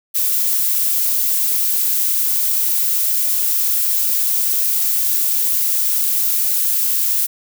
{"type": "noise", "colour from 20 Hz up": "violet", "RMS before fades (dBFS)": -17, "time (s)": [0.14, 7.27], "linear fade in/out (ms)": 20, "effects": []}